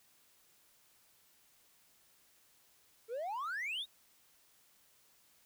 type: exponential sweep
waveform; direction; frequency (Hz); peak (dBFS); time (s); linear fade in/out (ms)
triangle; up; 431.6 to 3880; -34; 3.08-3.86; 50
effects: tanh soft clip ceiling -31 dBFS + white hiss -68 dBFS RMS until 5.45 s